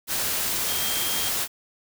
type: tone in noise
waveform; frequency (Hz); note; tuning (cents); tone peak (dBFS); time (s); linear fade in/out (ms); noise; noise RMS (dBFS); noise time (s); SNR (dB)
sine; 3211; G7; +41; -32; 0.65-1.32; 50; white; -26; 0.07-1.48; -9
effects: none